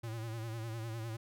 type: tone with vibrato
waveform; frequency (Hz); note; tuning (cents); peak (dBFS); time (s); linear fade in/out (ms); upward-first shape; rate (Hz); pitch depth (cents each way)
square; 113.3; A#2; -49; -39; 0.03-1.17; 10; sine; 9.9; 64
effects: none

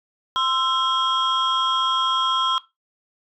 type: tone cluster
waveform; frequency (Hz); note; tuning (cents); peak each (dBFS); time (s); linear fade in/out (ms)
sine; 1041 / 1334 / 3262; C6 / E6 / G#7; -9 / +20 / -32; -22; 0.36-2.58; 0
effects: noise-tail reverb RT60 0.2 s tail -17 dB re dry + tanh soft clip ceiling -13 dBFS

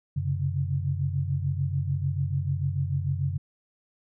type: tone cluster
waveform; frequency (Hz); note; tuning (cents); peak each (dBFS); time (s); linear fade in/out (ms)
sine; 93.1 / 135 / 141.8; F#2 / C#3 / C#3; +11 / -45 / +40; -29; 0.16-3.38; 10
effects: none

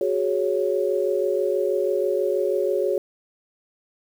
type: chord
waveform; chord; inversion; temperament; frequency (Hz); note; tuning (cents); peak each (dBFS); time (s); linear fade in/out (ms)
sine; F# suspended second; none; just; 370 / 416.2 / 555; F#4 / G#4 / C#5; 0 / +4 / +2; -24; 0.01-2.98; 2
effects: 8-bit

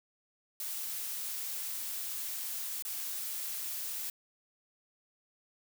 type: noise with dropouts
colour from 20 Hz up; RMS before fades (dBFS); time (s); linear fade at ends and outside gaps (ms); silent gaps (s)
blue; -38; 0.6-4.1; 2; 2.824-2.85
effects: none

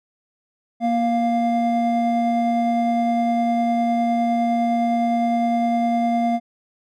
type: tone pair together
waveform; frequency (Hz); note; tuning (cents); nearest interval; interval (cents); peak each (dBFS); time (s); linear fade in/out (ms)
triangle; 236.1 / 698.5; A#3 / F5; +22 / 0; octave + perfect fifth; 1878; -18; 0.8-6.4; 50
effects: none

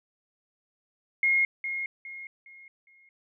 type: tone with echo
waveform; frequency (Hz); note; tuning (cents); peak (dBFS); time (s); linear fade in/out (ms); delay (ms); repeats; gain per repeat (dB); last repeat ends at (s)
sine; 2148; C7; +45; -20; 1.23-1.45; 2; 410; 4; -9; 3.09
effects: none

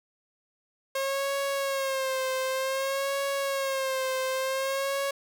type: tone with vibrato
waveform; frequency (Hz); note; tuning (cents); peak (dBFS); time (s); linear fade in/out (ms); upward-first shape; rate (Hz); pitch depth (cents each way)
sawtooth; 538; C5; +48; -23; 0.95-5.11; 5; sine; 0.54; 53
effects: none

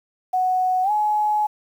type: tone with pitch glide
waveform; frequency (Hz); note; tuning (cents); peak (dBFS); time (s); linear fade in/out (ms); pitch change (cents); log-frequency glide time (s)
sine; 740 to 845.1; F#5 to G#5; 0 to +30; -17; 0.33-1.47; 10; +230; 0.83-0.91
effects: 8-bit

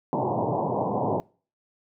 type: band-pass noise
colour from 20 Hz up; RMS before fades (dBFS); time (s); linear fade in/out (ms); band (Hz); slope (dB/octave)
white; -26; 0.13-1.2; 0; 100 to 980; 96
effects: noise-tail reverb RT60 0.4 s tail -24 dB re dry

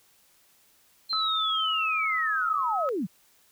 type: linear sweep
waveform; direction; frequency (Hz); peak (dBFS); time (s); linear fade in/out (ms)
sine; down; 4186 to 149.2; -26; 1.09-3.07; 20
type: tone with pitch glide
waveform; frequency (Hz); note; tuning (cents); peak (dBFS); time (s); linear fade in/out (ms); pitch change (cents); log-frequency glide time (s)
sine; 1293 to 1280.4; E6 to D#6; -34 to +49; -27; 1.13-2.89; 0; -17; 1.34-2.47
effects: white hiss -62 dBFS RMS until 3.51 s

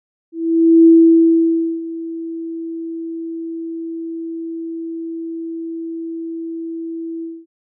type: tone with ADSR envelope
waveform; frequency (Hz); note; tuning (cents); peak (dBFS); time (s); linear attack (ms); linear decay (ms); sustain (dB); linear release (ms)
sine; 329.6; E4; 0; -4; 0.32-7.46; 540; 950; -19; 230
effects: none

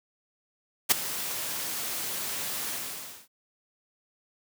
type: noise with ADSR envelope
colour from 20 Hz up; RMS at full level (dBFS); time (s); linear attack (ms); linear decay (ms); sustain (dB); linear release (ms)
white; -17; 0.89-3.28; 25; 11; -16; 590
effects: high-pass 100 Hz 12 dB/octave

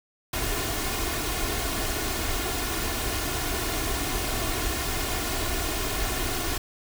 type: noise with comb filter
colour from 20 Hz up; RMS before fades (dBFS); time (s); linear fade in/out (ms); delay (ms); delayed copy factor
pink; -28; 0.33-6.58; 5; 2.8; +0.6
effects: none

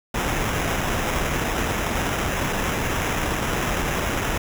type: noise with sample-and-hold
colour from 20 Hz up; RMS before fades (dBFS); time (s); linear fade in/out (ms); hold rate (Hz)
pink; -24; 0.14-4.38; 5; 4410
effects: none

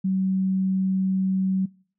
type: tone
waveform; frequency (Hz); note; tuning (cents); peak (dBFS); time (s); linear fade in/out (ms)
sine; 189.6; F#3; +43; -20; 0.04-1.66; 10
effects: noise-tail reverb RT60 0.5 s tail -24 dB re dry

